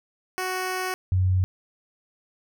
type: tone pair in turn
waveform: 10% pulse / sine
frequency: 370.8 / 92.7 Hz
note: F#4 / F#2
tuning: +4 / +4 cents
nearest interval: 2 octaves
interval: 2400 cents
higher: first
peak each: -18 dBFS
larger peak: neither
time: 0.38-0.94 / 1.12-1.44 s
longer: first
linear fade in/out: 0 ms
effects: none